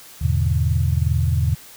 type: chord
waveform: sine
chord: E dominant seventh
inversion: none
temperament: equal with one note detuned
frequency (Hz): 81.74 / 103.83 / 123.47 / 146.83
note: E2 / G#2 / B2 / D3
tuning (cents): -14 / 0 / 0 / 0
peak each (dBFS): -19 / -23 / -22 / -24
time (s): 0.21-1.55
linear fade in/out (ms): 10
effects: white hiss -43 dBFS RMS until 1.76 s